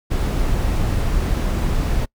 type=noise; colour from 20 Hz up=brown; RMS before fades=-19 dBFS; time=0.1-2.06 s; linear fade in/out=20 ms; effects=noise-tail reverb RT60 0.1 s tail -25 dB re dry